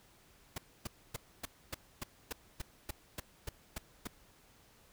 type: noise bursts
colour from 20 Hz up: pink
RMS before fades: -39 dBFS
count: 13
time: 0.56-4.073 s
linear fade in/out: 5 ms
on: 21 ms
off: 270 ms
effects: pink hiss -64 dBFS RMS until 4.92 s